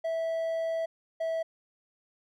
triangle tone pair in turn, 655 / 652.5 Hz, E5 / E5, -11 / -18 cents, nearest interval unison, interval 7 cents, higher first, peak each -26 dBFS, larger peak neither, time 0.04-0.86 / 1.2-1.43 s, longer first, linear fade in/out 10 ms, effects none

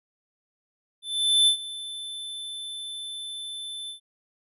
square tone with ADSR envelope, 3526 Hz, A7, 3 cents sharp, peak -16 dBFS, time 1.02-4 s, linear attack 450 ms, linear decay 95 ms, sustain -18 dB, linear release 110 ms, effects resampled to 32000 Hz

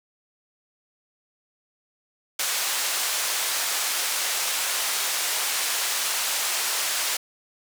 white band-pass noise, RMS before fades -26 dBFS, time 2.39-7.17 s, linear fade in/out 5 ms, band 660 to 9900 Hz, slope 12 dB/octave, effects none

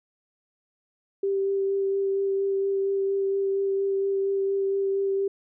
sine tone with vibrato, 392 Hz, G4, in tune, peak -22 dBFS, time 1.23-5.28 s, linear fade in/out 5 ms, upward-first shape sine, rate 4.3 Hz, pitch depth 11 cents each way, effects none

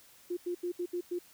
sine tone bursts at uneven times, 352.5 Hz, F4, 16 cents sharp, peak -31 dBFS, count 6, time 0.3-0.37 / 0.46-0.55 / 0.63-0.72 / 0.79-0.86 / 0.93-1.01 / 1.11-1.19 s, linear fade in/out 10 ms, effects white hiss -59 dBFS RMS until 1.33 s

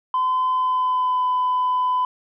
sine tone with pitch glide, 1021 to 1004.6 Hz, C6 to B5, -43 to +29 cents, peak -16 dBFS, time 0.14-2.05 s, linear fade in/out 2 ms, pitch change -28 cents, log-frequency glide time 0.51-1.26 s, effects tanh soft clip ceiling -15 dBFS

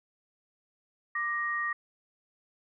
sine tone pair together, 1184 / 1875.3 Hz, D6 / A#6, +14 / +10 cents, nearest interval minor sixth, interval 796 cents, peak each -33 / -30 dBFS, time 1.15-1.73 s, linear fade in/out 5 ms, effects none

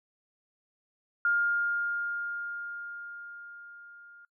sine tone with level ramp, 1410 Hz, F6, 16 cents sharp, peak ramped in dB -22 to -50 dBFS, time 1.25-4.25 s, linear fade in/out 2 ms, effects noise-tail reverb RT60 0.1 s tail -22 dB re dry

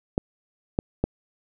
clicks, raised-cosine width 2 ms, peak -8 dBFS, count 3, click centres 0.179 / 0.789 / 1.04 s, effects none

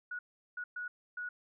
sine tone bursts at uneven times, 1461 Hz, F#6, 22 cents flat, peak -37 dBFS, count 4, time 0.11-0.19 / 0.57-0.64 / 0.76-0.88 / 1.17-1.29 s, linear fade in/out 5 ms, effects none

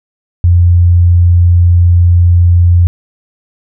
sine tone, 87.31 Hz, F2, in tune, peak -3 dBFS, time 0.44-2.87 s, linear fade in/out 0 ms, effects none

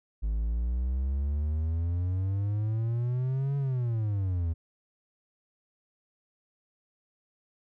triangle exponential two-way sweep, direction up then down, 52 to 141.5 to 80.4 Hz, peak -24 dBFS, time 0.22-4.54 s, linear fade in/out 20 ms, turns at 3.57 s, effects none

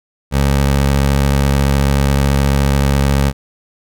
20% pulse tone with vibrato, 69.3 Hz, C#2, in tune, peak -6 dBFS, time 0.31-3.33 s, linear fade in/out 50 ms, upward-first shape triangle, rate 14 Hz, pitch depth 30 cents each way, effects none

